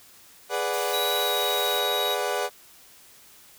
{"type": "chord", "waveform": "30% pulse", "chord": "G# half-diminished seventh", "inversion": "none", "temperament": "equal with one note detuned", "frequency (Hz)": [415.3, 493.9, 585, 740], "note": ["G#4", "B4", "D5", "F#5"], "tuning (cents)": [0, 0, -7, 0], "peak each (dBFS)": -28, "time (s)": [0.49, 2.5], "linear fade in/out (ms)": 50}
{"type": "high-pass noise", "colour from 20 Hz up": "white", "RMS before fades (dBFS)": -37, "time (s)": [0.72, 1.8], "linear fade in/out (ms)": 20, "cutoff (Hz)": 1900, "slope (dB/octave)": 24}
{"type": "tone with pitch glide", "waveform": "square", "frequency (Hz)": [3867, 3814], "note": ["B7", "A#7"], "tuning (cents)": [-37, 39], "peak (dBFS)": -27, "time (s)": [0.93, 2.15], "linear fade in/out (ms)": 10, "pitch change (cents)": -24, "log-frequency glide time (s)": [1.22, 1.31]}
{"effects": ["white hiss -52 dBFS RMS until 3.58 s"]}